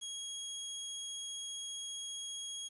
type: tone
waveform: 20% pulse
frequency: 3295 Hz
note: G#7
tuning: 14 cents flat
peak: -35 dBFS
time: 0.01-2.69 s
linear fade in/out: 20 ms
effects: resampled to 24000 Hz + 11-bit